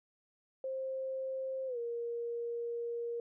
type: tone with pitch glide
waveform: sine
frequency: 528 to 470.4 Hz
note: C5 to A#4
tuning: +16 to +16 cents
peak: -35 dBFS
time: 0.64-3.2 s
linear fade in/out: 2 ms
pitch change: -200 cents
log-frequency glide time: 1.67-1.78 s
effects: none